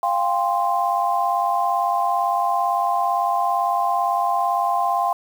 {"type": "chord", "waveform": "sine", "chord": "F suspended second", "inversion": "none", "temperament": "equal with one note detuned", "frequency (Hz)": [698.5, 796.3, 1046.5], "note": ["F5", "G5", "C6"], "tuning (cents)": [0, 27, 0], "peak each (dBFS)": -22, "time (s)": [0.03, 5.13], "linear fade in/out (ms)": 2, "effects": ["7-bit"]}